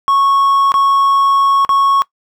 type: tone with dropouts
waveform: triangle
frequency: 1103 Hz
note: C#6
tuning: 9 cents flat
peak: -7 dBFS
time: 0.08-2.02 s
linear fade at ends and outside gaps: 0 ms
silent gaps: 0.719-0.741 / 1.649-1.692 s
effects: noise-tail reverb RT60 0.1 s tail -21 dB re dry